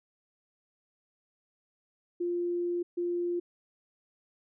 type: tone bursts at uneven times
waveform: sine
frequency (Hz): 349.2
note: F4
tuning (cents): 0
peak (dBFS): -28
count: 2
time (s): 2.2-2.83 / 2.97-3.4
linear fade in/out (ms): 10
effects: none